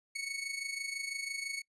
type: tone with amplitude modulation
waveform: sawtooth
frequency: 2217 Hz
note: C#7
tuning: in tune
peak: -30 dBFS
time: 0.15-1.62 s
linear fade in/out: 10 ms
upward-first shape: sine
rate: 26 Hz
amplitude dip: 65%
effects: noise-tail reverb RT60 0.1 s tail -25 dB re dry + resampled to 24000 Hz